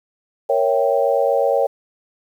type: chord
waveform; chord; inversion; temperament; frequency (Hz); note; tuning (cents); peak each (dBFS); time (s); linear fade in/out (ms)
sine; A# diminished seventh; none; equal; 466.2 / 554.4 / 659.3 / 784; A#4 / C#5 / E5 / G5; 0 / 0 / 0 / 0; -20 / -17 / -23 / -22; 0.49-1.67; 10
effects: 8-bit